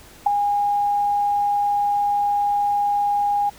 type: tone with ADSR envelope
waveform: sine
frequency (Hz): 817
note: G#5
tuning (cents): -29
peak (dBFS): -9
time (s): 0.26-3.5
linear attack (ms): 8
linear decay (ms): 6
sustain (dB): -8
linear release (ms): 13
effects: pink hiss -46 dBFS RMS until 3.58 s